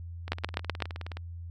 two click trains, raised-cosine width 0.3 ms, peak -23 / -11 dBFS, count 18 / 5, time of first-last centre 0.28-1.17 / 0.32-0.823 s, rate 19.1 / 7.96 Hz, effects added 85 Hz sine -38 dBFS peak until 1.5 s

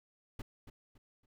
brown noise with echo, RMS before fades -40 dBFS, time 0.39-0.42 s, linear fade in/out 5 ms, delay 280 ms, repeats 3, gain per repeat -10 dB, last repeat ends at 1.26 s, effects none

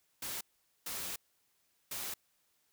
white noise bursts at uneven times, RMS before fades -40 dBFS, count 3, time 0.22-0.41 / 0.86-1.16 / 1.91-2.14 s, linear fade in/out 5 ms, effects white hiss -75 dBFS RMS until 2.72 s

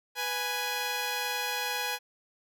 10% pulse tone pair together, 493.9 / 830.6 Hz, B4 / G#5, 0 / 0 cents, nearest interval major sixth, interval 900 cents, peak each -27 / -23 dBFS, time 0.15-1.99 s, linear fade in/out 50 ms, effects none

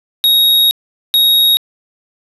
square tone pair in turn, 3771 / 3771 Hz, A#7 / A#7, +19 / +19 cents, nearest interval unison, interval 0 cents, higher neither, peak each -8 dBFS, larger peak neither, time 0.24-0.71 / 1.14-1.57 s, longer first, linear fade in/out 0 ms, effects resampled to 32000 Hz + 8-bit

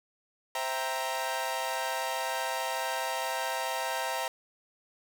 sawtooth chord, C dominant seventh, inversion none, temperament equal, 523.3 / 659.3 / 784 / 932.3 Hz, C5 / E5 / G5 / Bb5, 0 / 0 / 0 / 0 cents, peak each -34 / -33 / -33 / -30 dBFS, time 0.55-4.28 s, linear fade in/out 2 ms, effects none

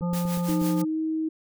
click train, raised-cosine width 3 ms, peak -26 dBFS, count 6, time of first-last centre 0.01-0.617 s, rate 8.24 Hz
harmonic tone, 174.61 Hz, F3, in tune, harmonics 1 / 3 / 5 / 7, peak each -24 / -34 / -38 / -41 dBFS, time 0.01-0.85 s, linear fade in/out 20 ms
white noise with tremolo, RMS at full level -35 dBFS, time 0.13-0.82 s, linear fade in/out 5 ms, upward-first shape triangle, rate 6 Hz, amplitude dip 85%
sine tone with pitch glide, 310.4 to 317.1 Hz, D#4 to D#4, -4 to +33 cents, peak -24 dBFS, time 0.48-1.29 s, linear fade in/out 10 ms, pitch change +37 cents, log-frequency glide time 0.78-0.99 s
effects none

